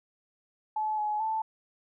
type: tone with pitch steps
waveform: sine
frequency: 861 / 845 / 880 Hz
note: A5 / G#5 / A5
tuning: -38 / +30 / 0 cents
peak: -27 dBFS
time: 0.76-1.42 s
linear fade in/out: 5 ms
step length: 220 ms
effects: none